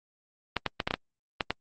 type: clicks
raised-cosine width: 0.3 ms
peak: -10 dBFS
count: 8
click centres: 0.567 / 0.663 / 0.802 / 0.875 / 0.909 / 0.94 / 1.408 / 1.506 s
effects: Opus 24 kbps